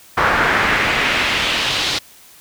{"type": "noise with band-pass filter sweep", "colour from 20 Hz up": "brown", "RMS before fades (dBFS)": -17, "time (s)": [0.17, 1.99], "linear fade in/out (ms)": 10, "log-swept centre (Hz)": [1400, 4100], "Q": 1.8, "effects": ["white hiss -45 dBFS RMS until 2.4 s"]}